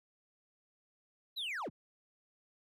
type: linear sweep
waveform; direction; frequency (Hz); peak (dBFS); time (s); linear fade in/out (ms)
triangle; down; 4109 to 52.5; -35; 1.36-1.7; 20
effects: none